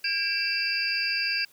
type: tone cluster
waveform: sine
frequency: 1615 / 2333 / 2684 / 4705 / 4943 Hz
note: G#6 / D7 / E7 / D8 / D#8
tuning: -49 / -12 / +31 / +2 / -12 cents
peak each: -31 / -33 / -30 / -29 / -34 dBFS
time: 0.04-1.45 s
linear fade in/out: 5 ms
effects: white hiss -58 dBFS RMS until 1.52 s

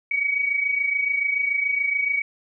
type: tone pair together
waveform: sine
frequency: 2235 / 2262 Hz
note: C#7 / C#7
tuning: +14 / +34 cents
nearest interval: unison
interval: 20 cents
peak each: -27 / -21 dBFS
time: 0.11-2.22 s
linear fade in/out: 5 ms
effects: none

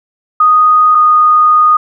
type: tone pair in turn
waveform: sine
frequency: 1242 / 1234.1 Hz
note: D#6 / D#6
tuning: -3 / -15 cents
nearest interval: unison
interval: 12 cents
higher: first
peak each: -4 dBFS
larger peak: neither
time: 0.4-0.95 / 0.95-1.77 s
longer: second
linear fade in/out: 5 ms
effects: none

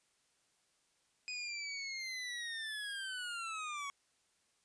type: linear sweep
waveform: 25% pulse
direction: down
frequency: 2498 to 1108.7 Hz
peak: -36 dBFS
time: 1.28-3.9 s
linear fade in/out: 0 ms
effects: white hiss -75 dBFS RMS until 4.64 s + resampled to 22050 Hz

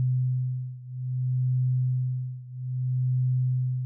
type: beating tone pair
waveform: sine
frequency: 127 / 127.61 Hz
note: B2 / C3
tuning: +49 / -43 cents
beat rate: 0.61 Hz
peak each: -26 / -28 dBFS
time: 0-3.85 s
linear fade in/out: 0 ms
effects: none

